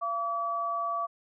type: tone pair together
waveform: sine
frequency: 682.7 / 1147 Hz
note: F5 / D6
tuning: -40 / -41 cents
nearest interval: major sixth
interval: 899 cents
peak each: -34 / -29 dBFS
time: 0.01-1.07 s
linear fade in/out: 20 ms
effects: none